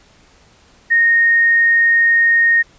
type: tone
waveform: sine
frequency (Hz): 1854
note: A#6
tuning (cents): -10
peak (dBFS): -9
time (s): 0.9-2.63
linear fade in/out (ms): 20
effects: pink hiss -50 dBFS RMS until 2.78 s + resampled to 16000 Hz